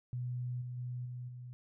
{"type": "tone with level steps", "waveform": "sine", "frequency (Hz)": 123.8, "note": "B2", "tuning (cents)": 5, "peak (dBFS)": [-35, -39, -37, -40, -44], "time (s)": [0.13, 1.53], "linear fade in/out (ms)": 0, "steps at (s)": [0.61, 0.77, 1.05, 1.28], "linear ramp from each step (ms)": 10, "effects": []}